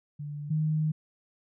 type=tone pair in turn; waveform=sine; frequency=146.83 / 154.95 Hz; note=D3 / D#3; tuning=0 / -7 cents; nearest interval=minor second; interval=93 cents; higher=second; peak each=-34 / -24 dBFS; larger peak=second; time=0.19-0.5 / 0.5-0.92 s; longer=second; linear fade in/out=10 ms; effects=none